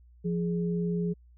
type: tone pair together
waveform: sine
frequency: 173.65 / 417.2 Hz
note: F3 / G#4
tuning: -10 / +8 cents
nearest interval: octave + minor third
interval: 1518 cents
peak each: -27 / -33 dBFS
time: 0.24-1.14 s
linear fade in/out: 20 ms
effects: added 60 Hz sine -53 dBFS peak until 1.37 s